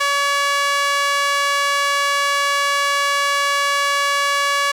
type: tone with high-pass filter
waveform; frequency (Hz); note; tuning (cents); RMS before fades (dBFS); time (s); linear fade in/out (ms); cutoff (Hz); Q
sawtooth; 566; C#5; +36; -18; 0-4.72; 10; 1200; 1.4
effects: low-pass 9000 Hz 12 dB/octave + 7-bit